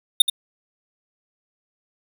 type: tone with echo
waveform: square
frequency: 3637 Hz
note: A#7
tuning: 43 cents flat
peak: -8 dBFS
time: 0.2-0.22 s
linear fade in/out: 5 ms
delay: 79 ms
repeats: 1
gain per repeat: -10 dB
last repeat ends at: 0.299 s
effects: none